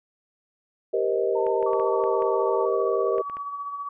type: chord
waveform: sine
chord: C minor seventh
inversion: second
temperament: just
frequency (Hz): 392.4 / 470.9 / 523.3 / 627.9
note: G4 / Bb4 / C5 / Eb5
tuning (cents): +2 / +18 / 0 / +16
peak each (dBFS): -25 / -25 / -30 / -28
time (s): 0.93-3.22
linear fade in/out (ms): 10
type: tone with vibrato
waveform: sine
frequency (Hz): 901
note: A5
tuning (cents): +41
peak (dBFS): -29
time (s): 1.35-2.66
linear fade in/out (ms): 10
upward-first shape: sine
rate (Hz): 14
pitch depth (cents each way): 32
type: clicks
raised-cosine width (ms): 0.5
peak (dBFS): -26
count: 9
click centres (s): 1.467 / 1.627 / 1.733 / 1.798 / 2.039 / 2.222 / 3.182 / 3.298 / 3.369
type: tone with tremolo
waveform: sine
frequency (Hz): 1138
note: C#6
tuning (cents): +45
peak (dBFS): -28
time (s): 1.66-3.89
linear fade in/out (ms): 5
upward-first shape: sine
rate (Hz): 15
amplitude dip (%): 45
effects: none